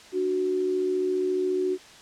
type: tone pair together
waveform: sine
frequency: 295.6 / 370 Hz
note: D4 / F#4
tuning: +11 / 0 cents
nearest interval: major third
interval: 389 cents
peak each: -32 / -23 dBFS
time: 0.12-1.78 s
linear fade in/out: 50 ms
effects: white hiss -48 dBFS RMS until 2.01 s + low-pass 6000 Hz 12 dB/octave